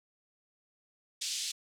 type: band-pass noise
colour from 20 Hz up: pink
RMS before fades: -36 dBFS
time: 1.21-1.52 s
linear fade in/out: 10 ms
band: 3200 to 8400 Hz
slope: 24 dB/octave
effects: none